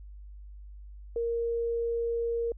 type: tone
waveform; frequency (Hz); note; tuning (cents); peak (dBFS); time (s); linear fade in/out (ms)
sine; 466.2; A#4; 0; -27; 1.16-2.52; 2
effects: added 50 Hz sine -43 dBFS peak until 2.57 s